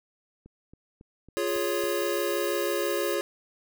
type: click train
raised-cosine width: 3 ms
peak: -36 dBFS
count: 6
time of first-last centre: 0.46-1.837 s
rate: 3.63 Hz
type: chord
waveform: square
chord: Db major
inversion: first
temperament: equal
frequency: 349.2 / 415.3 / 554.4 Hz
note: F4 / Ab4 / Db5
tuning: 0 / 0 / 0 cents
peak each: -31 dBFS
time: 1.37-3.21 s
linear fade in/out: 0 ms
type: noise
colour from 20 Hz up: violet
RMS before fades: -39 dBFS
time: 1.47-3.15 s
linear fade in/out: 5 ms
effects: none